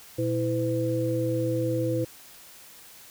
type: tone cluster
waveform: sine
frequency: 120.7 / 327.5 / 505 Hz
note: B2 / E4 / B4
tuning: -39 / -11 / +39 cents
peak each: -28 dBFS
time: 0.18-2.05 s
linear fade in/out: 10 ms
effects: white hiss -49 dBFS RMS until 3.1 s